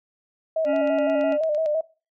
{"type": "tone with vibrato", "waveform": "sine", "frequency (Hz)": 620, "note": "D#5", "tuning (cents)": -6, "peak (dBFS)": -20, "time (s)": [0.56, 1.81], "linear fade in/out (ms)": 5, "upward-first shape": "square", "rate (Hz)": 5.9, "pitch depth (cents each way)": 59}
{"type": "harmonic tone", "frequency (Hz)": 278.9, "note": "C#4", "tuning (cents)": 11, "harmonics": [1, 3, 5, 7, 9, 10], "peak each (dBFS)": [-24, -34, -38, -41, -43, -44], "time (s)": [0.65, 1.38], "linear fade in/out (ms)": 50}
{"type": "click train", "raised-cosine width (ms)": 0.2, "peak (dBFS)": -26, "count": 10, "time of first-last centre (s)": [0.65, 1.66], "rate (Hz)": 8.91}
{"effects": ["noise-tail reverb RT60 0.3 s tail -19 dB re dry"]}